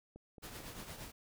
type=click train; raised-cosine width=2 ms; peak=-39 dBFS; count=4; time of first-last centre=0.16-0.827 s; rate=4.5 Hz
type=noise with tremolo; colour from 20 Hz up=pink; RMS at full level=-46 dBFS; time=0.42-1.12 s; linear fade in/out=20 ms; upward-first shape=triangle; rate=8.6 Hz; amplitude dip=55%
effects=none